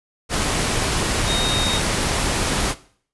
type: tone in noise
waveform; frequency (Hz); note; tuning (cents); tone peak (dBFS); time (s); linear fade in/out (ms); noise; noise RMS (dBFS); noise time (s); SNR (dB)
sine; 3729; A#7; 0; -21; 1.26-1.81; 50; pink; -21; 0.29-2.75; -3
effects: noise-tail reverb RT60 0.5 s tail -17 dB re dry + resampled to 24000 Hz